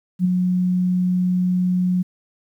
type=tone with ADSR envelope; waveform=sine; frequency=181.4 Hz; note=F#3; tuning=34 cents flat; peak=-12 dBFS; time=0.19-2.03 s; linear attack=58 ms; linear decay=11 ms; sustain=-4 dB; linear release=15 ms; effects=9-bit